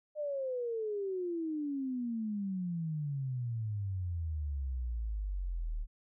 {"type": "exponential sweep", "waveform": "sine", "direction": "down", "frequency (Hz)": [610, 36.71], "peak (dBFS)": -33, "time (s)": [0.15, 5.87], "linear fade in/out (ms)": 50, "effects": []}